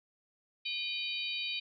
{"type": "harmonic tone with a mistuned harmonic", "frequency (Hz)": 763, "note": "G5", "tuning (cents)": -47, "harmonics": [3, 4, 5, 6], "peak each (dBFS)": [-38, -40, -38, -42], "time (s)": [0.65, 1.6], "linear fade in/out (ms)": 10, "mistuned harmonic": 3, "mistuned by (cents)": 110, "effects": []}